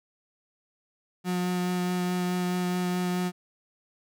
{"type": "tone with vibrato", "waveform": "35% pulse", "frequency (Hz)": 180, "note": "F#3", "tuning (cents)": -47, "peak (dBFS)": -24, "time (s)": [1.24, 3.32], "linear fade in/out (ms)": 50, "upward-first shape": "sine", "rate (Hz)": 4.7, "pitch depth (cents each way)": 9, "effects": []}